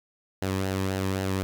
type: tone with flanger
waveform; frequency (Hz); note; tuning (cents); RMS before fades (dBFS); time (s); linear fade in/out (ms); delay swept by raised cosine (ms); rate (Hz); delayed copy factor
sawtooth; 95.5; G2; -45; -28; 0.42-1.43; 0; 0.85 to 1.44; 3.8; -0.5
effects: none